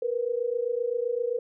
sine tone pair together, 466.2 / 493.9 Hz, A#4 / B4, 0 / 0 cents, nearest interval minor second, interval 100 cents, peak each -28 dBFS, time 0.02-1.39 s, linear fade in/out 5 ms, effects none

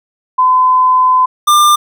sine / square tone pair in turn, 1018 / 1195.2 Hz, C6 / D6, -48 / +30 cents, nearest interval minor third, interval 278 cents, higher second, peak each -6 dBFS, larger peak neither, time 0.38-1.26 / 1.47-1.76 s, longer first, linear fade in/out 10 ms, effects none

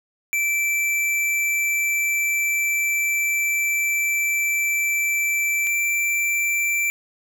square tone pair in turn, 2332 / 2344 Hz, D7 / D7, -13 / -4 cents, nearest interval unison, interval 9 cents, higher second, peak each -20 dBFS, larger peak neither, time 0.33-5.67 / 5.67-6.9 s, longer first, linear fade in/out 0 ms, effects none

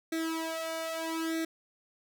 sawtooth tone with flanger, 325 Hz, E4, 24 cents flat, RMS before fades -34 dBFS, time 0.12-1.45 s, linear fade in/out 5 ms, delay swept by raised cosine 0.51 to 1.71 ms, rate 0.79 Hz, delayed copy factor +0.9, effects none

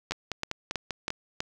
two click trains, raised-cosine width 0.2 ms, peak -12 / -14 dBFS, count 5 / 6, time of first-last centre 0.11-1.404 / 0.12-1.104 s, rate 3.09 / 5.08 Hz, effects none

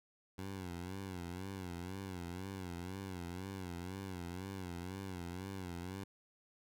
15% pulse tone with vibrato, 91.8 Hz, F#2, 13 cents flat, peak -36 dBFS, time 0.38-6.04 s, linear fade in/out 5 ms, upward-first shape sine, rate 2 Hz, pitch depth 110 cents each way, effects none

